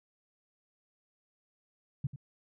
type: tone with echo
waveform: sine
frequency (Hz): 138.59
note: C#3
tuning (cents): 0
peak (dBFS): -28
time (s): 2.04-2.07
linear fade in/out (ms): 5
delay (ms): 91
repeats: 1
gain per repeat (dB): -12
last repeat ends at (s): 2.161
effects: none